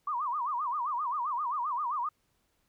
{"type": "tone with vibrato", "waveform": "sine", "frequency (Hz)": 1080, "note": "C#6", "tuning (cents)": -45, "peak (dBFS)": -29, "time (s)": [0.07, 2.09], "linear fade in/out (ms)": 5, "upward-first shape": "sine", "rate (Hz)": 7.6, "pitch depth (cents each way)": 240, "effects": ["pink hiss -74 dBFS RMS until 2.68 s"]}